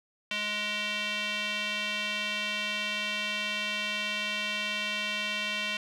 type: tone with band-pass filter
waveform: square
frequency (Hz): 209.2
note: G#3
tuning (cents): +13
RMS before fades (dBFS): -32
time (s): 0.31-5.77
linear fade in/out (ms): 2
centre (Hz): 2800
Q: 2.9
effects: none